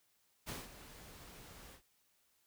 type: noise with ADSR envelope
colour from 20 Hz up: pink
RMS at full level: -42 dBFS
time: 0.46-1.82 s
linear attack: 28 ms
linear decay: 190 ms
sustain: -13 dB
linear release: 99 ms
effects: white hiss -75 dBFS RMS until 2.46 s